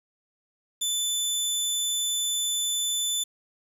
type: tone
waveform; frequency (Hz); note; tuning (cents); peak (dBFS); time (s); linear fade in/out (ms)
20% pulse; 3511; A7; -4; -19; 0.81-3.24; 10
effects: 8-bit